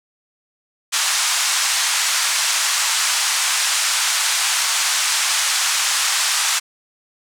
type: band-pass noise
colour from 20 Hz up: white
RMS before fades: -19 dBFS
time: 0.92-6.6 s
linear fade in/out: 20 ms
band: 880 to 8700 Hz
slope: 24 dB/octave
effects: none